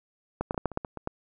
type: clicks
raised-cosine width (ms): 1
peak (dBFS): -14 / -13 / -23 / -13 / -11 / -26 / -13 / -20 / -23 / -16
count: 10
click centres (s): 0.41 / 0.509 / 0.545 / 0.578 / 0.657 / 0.717 / 0.774 / 0.848 / 0.973 / 1.074
effects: none